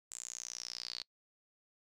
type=tone with band-pass filter sweep; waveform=sawtooth; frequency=60.1 Hz; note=B1; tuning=46 cents flat; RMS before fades=-45 dBFS; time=0.11-1.03 s; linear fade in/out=5 ms; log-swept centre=7700 to 4300 Hz; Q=9; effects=noise-tail reverb RT60 0.1 s tail -26 dB re dry